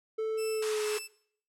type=tone with pitch glide; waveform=triangle; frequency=440 to 424.3 Hz; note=A4 to G#4; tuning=0 to +37 cents; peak=-27 dBFS; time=0.18-0.98 s; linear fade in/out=10 ms; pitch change=-63 cents; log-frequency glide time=0.5-0.84 s
type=tone with tremolo; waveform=15% pulse; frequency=2645 Hz; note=E7; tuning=5 cents sharp; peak=-32 dBFS; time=0.37-1.08 s; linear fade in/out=20 ms; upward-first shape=sine; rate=2.1 Hz; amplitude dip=75%
type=band-pass noise; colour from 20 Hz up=pink; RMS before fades=-40 dBFS; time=0.62-0.99 s; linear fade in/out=5 ms; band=890 to 11000 Hz; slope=48 dB/octave
effects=noise-tail reverb RT60 0.6 s tail -21 dB re dry